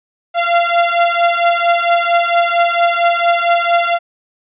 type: beating tone pair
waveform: sawtooth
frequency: 686 / 690.4 Hz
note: F5 / F5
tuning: -31 / -20 cents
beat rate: 4.4 Hz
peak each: -10 dBFS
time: 0.34-3.99 s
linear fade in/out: 50 ms
effects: resampled to 8000 Hz